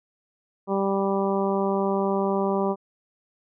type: harmonic tone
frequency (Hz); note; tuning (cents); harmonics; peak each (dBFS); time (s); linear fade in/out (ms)
196; G3; 0; 1 / 2 / 3 / 4 / 5 / 6; -26 / -25 / -29 / -31 / -31 / -35; 0.67-2.76; 50
effects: none